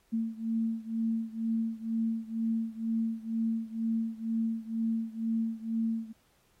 sine beating tone pair, 225 / 227.1 Hz, A3 / A#3, +39 / -45 cents, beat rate 2.1 Hz, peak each -31 / -33 dBFS, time 0.12-6.13 s, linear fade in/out 20 ms, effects pink hiss -69 dBFS RMS until 6.6 s + AAC 48 kbps

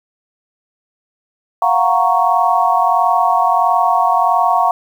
sine chord, Gb major seventh, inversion third, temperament equal, 698.5 / 740 / 932.3 / 1108.7 Hz, F5 / Gb5 / Bb5 / Db6, 0 / 0 / 0 / 0 cents, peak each -16 dBFS, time 1.62-4.71 s, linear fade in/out 2 ms, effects 7-bit

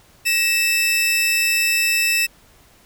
sawtooth tone pair together, 1894.3 / 2637 Hz, A#6 / E7, +27 / 0 cents, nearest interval tritone, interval 573 cents, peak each -23 / -13 dBFS, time 0.25-2.27 s, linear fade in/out 20 ms, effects pink hiss -52 dBFS RMS until 2.85 s

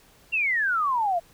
sine exponential sweep, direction down, 2794 to 659.3 Hz, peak -21 dBFS, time 0.32-1.2 s, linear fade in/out 20 ms, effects pink hiss -56 dBFS RMS until 1.33 s

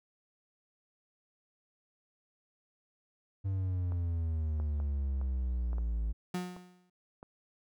triangle exponential sweep, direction down, 98 to 54 Hz, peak -28 dBFS, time 3.44-6.13 s, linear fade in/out 20 ms
clicks, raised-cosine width 1 ms, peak -34 dBFS, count 8, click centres 3.921 / 4.6 / 4.801 / 5.214 / 5.731 / 5.783 / 6.565 / 7.229 s
35% pulse tone with exponential decay, 180 Hz, F#3, 47 cents flat, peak -29 dBFS, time 6.34-6.9 s, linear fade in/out 5 ms, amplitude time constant 120 ms
effects none

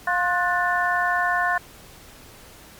harmonic tone with a mistuned harmonic, 353.9 Hz, F4, 23 cents sharp, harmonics 2 / 3 / 4 / 5, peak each -24 / -25 / -25 / -24 dBFS, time 0.07-1.58 s, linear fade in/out 5 ms, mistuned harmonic 4, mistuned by +65 cents, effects pink hiss -46 dBFS RMS until 2.79 s + MP3 96 kbps

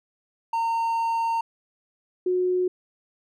triangle / sine tone pair in turn, 916 / 364.3 Hz, A#5 / F#4, -31 / -27 cents, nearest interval octave + major third, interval 1596 cents, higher first, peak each -20 dBFS, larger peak neither, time 0.53-1.41 / 2.26-2.68 s, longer first, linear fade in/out 5 ms, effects none

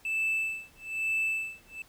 triangle tone with tremolo, 2637 Hz, E7, in tune, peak -23 dBFS, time 0.05-1.82 s, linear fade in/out 2 ms, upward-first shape sine, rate 1.1 Hz, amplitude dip 100%, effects tanh soft clip ceiling -20 dBFS + pink hiss -59 dBFS RMS until 1.88 s

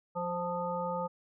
harmonic tone with a mistuned harmonic, 176.8 Hz, F3, 22 cents sharp, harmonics 1 / 3 / 5 / 7, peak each -39 / -35 / -36 / -39 dBFS, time 0.15-1.08 s, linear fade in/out 20 ms, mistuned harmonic 3, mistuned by -24 cents, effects none

